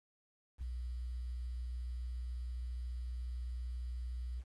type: tone with quantisation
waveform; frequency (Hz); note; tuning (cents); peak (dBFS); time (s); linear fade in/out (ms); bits
sine; 61; B1; -21; -38; 0.58-4.44; 50; 11
effects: AAC 32 kbps